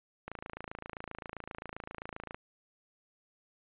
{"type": "click train", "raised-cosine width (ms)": 0.5, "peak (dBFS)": -25, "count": 58, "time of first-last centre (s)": [0.28, 2.345], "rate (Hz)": 27.6, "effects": ["resampled to 8000 Hz"]}